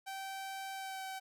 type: tone with pitch glide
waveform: sawtooth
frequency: 775 to 765.7 Hz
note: G5 to G5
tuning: -20 to -41 cents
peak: -37 dBFS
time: 0.06-1.2 s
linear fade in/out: 20 ms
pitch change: -21 cents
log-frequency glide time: 0.73-1.03 s
effects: none